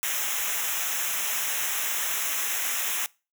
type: noise with comb filter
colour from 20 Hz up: white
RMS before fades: -28 dBFS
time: 0.03-3.06 s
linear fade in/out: 0 ms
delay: 0.22 ms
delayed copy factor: -1
effects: noise-tail reverb RT60 0.3 s tail -23 dB re dry